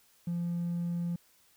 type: tone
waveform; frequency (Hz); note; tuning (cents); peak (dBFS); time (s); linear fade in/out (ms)
triangle; 172.4; F3; -22; -27; 0.27-1.16; 5
effects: tanh soft clip ceiling -26 dBFS + white hiss -65 dBFS RMS until 1.56 s